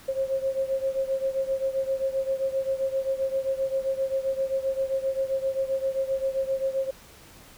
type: beating tone pair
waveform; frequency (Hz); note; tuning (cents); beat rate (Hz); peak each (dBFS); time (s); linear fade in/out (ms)
sine; 533 / 540.6; C5 / C#5; +32 / -44; 7.6; -26 / -29; 0.08-6.91; 10
effects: pink hiss -50 dBFS RMS until 7.57 s